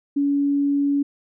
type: tone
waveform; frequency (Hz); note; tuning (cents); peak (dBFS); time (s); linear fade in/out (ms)
sine; 283.2; C#4; +37; -17; 0.16-1.03; 10
effects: none